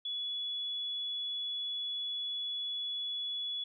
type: tone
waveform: sine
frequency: 3403 Hz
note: G#7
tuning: 41 cents sharp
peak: -34 dBFS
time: 0.05-3.64 s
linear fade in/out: 5 ms
effects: none